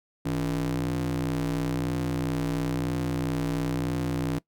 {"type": "ring-modulated tone", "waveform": "35% pulse", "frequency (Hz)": 63, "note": "B1", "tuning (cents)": 35, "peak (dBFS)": -21, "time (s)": [0.25, 4.39], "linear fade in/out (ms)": 10, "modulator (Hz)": 221, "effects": ["noise-tail reverb RT60 0.1 s tail -21 dB re dry"]}